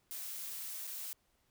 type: noise with dropouts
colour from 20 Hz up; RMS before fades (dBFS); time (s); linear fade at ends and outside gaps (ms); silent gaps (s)
blue; -43; 0.11-1.13; 0; 0.87-0.874
effects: pink hiss -75 dBFS RMS until 1.5 s